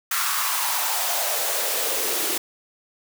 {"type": "noise with high-pass filter sweep", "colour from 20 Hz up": "white", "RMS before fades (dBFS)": -24, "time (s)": [0.11, 2.38], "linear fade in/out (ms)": 5, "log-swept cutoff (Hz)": [1300, 340], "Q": 3.8, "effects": []}